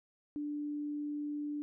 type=tone; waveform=sine; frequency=294.3 Hz; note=D4; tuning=4 cents sharp; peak=-35 dBFS; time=0.36-1.62 s; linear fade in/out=0 ms; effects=none